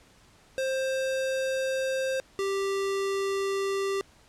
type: tone pair in turn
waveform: square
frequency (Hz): 528 / 392.5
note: C5 / G4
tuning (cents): +16 / +2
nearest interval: perfect fourth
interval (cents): 514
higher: first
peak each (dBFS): -27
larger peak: neither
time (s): 0.58-2.2 / 2.39-4.01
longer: neither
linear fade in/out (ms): 0
effects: pink hiss -58 dBFS RMS until 4.28 s + low-pass 9000 Hz 12 dB/octave